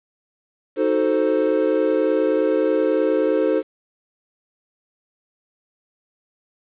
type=chord; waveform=triangle; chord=D# diminished seventh; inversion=none; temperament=equal; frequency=311.1 / 370 / 440 / 523.3 Hz; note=D#4 / F#4 / A4 / C5; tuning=0 / 0 / 0 / 0 cents; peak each=-20 / -23 / -19 / -19 dBFS; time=0.76-3.63 s; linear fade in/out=50 ms; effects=resampled to 8000 Hz + 8-bit